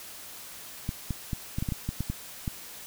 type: clicks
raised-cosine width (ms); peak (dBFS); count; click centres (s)
5; -17; 11; 0.891 / 1.107 / 1.332 / 1.585 / 1.625 / 1.688 / 1.722 / 1.89 / 2.006 / 2.1 / 2.478
effects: white hiss -44 dBFS RMS until 2.86 s

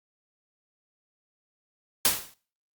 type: noise with exponential decay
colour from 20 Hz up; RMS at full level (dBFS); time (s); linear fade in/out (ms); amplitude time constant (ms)
white; -18; 2.05-2.34; 2; 62
effects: noise-tail reverb RT60 0.4 s tail -19 dB re dry + Opus 48 kbps

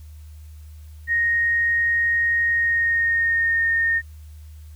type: tone with pitch glide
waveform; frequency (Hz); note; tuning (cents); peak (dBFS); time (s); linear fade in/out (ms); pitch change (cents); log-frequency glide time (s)
sine; 1864.7 to 1835.8; A#6 to A#6; 0 to -27; -17; 1.07-4.02; 50; -27; 2.49-3.65
effects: added 76 Hz sine -38 dBFS peak until 4.75 s + white hiss -58 dBFS RMS until 4.75 s

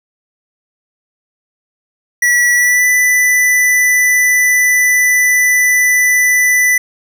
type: tone with pitch glide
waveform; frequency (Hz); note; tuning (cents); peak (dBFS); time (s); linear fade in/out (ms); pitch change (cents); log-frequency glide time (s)
square; 1942 to 1988.5; B6 to B6; -30 to +11; -9; 2.22-6.78; 5; +41; 2.55-2.87
effects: none

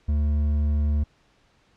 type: tone with hard clipping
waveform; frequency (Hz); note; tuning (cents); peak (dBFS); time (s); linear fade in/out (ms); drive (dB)
triangle; 74; D2; +14; -21; 0.08-1.04; 10; 9
effects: pink hiss -62 dBFS RMS until 1.76 s + low-pass 5000 Hz 12 dB/octave

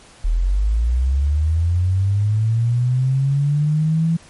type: linear sweep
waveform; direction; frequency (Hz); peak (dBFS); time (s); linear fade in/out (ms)
sine; up; 38.31 to 166.7; -14; 0.24-4.17; 10
effects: pink hiss -46 dBFS RMS until 4.29 s + MP3 48 kbps

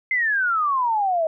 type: exponential sweep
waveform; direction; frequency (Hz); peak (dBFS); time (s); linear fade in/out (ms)
sine; down; 2100 to 625; -18; 0.11-1.27; 2
effects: none

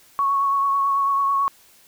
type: tone with vibrato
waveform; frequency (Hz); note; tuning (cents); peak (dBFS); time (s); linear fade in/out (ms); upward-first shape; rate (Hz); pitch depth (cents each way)
sine; 1108; C#6; -1; -17; 0.19-1.48; 0; triangle; 9.1; 24
effects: white hiss -53 dBFS RMS until 1.87 s

